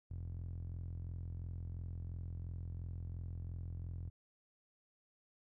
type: tone with band-pass filter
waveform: sawtooth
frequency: 42.89 Hz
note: F1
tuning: 31 cents flat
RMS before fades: -44 dBFS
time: 0.1-4.1 s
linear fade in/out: 10 ms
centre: 97 Hz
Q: 3.1
effects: none